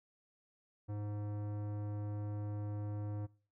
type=tone with tanh clipping; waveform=sine; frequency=103.9 Hz; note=G#2; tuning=1 cent sharp; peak=-40 dBFS; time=0.88-3.27 s; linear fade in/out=20 ms; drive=17 dB; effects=noise-tail reverb RT60 0.4 s tail -22 dB re dry